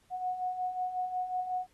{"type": "beating tone pair", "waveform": "sine", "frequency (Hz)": [729, 734.5], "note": ["F#5", "F#5"], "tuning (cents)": [-26, -13], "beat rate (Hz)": 5.5, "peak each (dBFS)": [-39, -32], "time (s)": [0.1, 1.67], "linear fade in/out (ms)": 50, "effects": ["pink hiss -68 dBFS RMS until 1.73 s", "AAC 32 kbps"]}